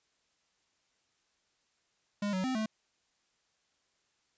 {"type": "tone with pitch steps", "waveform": "square", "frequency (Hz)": [204.5, 186.7, 259, 217.8], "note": ["G#3", "F#3", "C4", "A3"], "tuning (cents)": [-26, 16, -17, -17], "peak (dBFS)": -31, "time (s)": [2.22, 2.66], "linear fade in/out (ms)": 5, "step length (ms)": 110, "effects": ["white hiss -75 dBFS RMS until 4.37 s", "resampled to 16000 Hz"]}